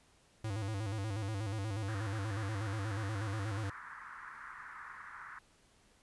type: tone with vibrato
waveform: square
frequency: 103.83 Hz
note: G#2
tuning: in tune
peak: -36 dBFS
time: 0.44-3.7 s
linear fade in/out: 5 ms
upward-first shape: square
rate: 8.3 Hz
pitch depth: 100 cents each way
type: band-pass noise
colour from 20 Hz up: white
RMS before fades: -49 dBFS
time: 1.88-5.39 s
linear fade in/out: 5 ms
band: 1000 to 1800 Hz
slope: 48 dB/octave
effects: pink hiss -67 dBFS RMS until 6.02 s + resampled to 24000 Hz